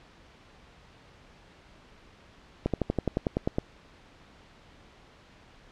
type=slowing click train; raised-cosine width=2 ms; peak=-12 dBFS; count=11; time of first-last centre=2.66-3.584 s; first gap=77 ms; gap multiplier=1.04; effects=pink hiss -55 dBFS RMS until 5.71 s + low-pass 4000 Hz 12 dB/octave